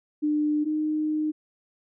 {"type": "tone pair in turn", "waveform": "sine", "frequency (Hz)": [300, 307], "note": ["D4", "D#4"], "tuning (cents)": [37, -23], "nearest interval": "unison", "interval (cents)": 40, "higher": "second", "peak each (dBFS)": [-21, -23], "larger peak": "first", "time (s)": [[0.22, 0.65], [0.65, 1.32]], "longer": "second", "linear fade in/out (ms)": 20, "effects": []}